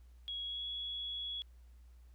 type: tone with pitch glide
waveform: sine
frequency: 3322 to 3361 Hz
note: G#7 to G#7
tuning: 0 to +20 cents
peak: -38 dBFS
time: 0.28-1.42 s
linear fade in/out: 0 ms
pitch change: +20 cents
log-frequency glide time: 0.43-0.67 s
effects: added 60 Hz sine -55 dBFS peak until 2.14 s + pink hiss -75 dBFS RMS until 2.14 s